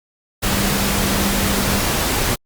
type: tone in noise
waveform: sine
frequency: 198.3 Hz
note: G3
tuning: 20 cents sharp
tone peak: -22 dBFS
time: 0.45-1.81 s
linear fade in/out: 20 ms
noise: pink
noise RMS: -19 dBFS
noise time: 0.42-2.36 s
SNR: -6 dB
effects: Opus 48 kbps